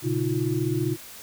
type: tone cluster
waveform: sine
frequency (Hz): 119.4 / 139.3 / 318 / 353.4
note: A#2 / C#3 / D#4 / F4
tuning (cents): +42 / +9 / +38 / +21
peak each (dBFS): -28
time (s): 0.02-0.97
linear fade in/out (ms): 50
effects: white hiss -43 dBFS RMS until 1.22 s